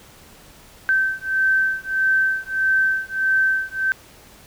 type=beating tone pair; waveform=sine; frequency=1548 / 1549.6 Hz; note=G6 / G6; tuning=-22 / -20 cents; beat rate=1.6 Hz; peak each=-20 dBFS; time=0.89-3.92 s; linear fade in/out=0 ms; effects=pink hiss -47 dBFS RMS until 4.46 s